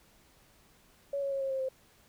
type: tone with pitch steps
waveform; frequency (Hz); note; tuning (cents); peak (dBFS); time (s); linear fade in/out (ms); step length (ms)
sine; 561 / 553.6 / 546.3 / 539.1 / 532 / 524.9; C#5 / C#5 / C#5 / C#5 / C5 / C5; +21 / -2 / -25 / -48 / +29 / +5; -30; 1.13-1.688; 5; 93
effects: pink hiss -63 dBFS RMS until 2.08 s